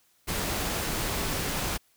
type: noise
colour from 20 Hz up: pink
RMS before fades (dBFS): -30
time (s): 0.27-1.78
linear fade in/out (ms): 20
effects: white hiss -66 dBFS RMS until 1.96 s